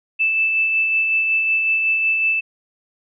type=tone with tremolo; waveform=sine; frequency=2637 Hz; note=E7; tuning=in tune; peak=-14 dBFS; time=0.19-2.41 s; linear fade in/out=20 ms; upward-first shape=sine; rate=5.4 Hz; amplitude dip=30%; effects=none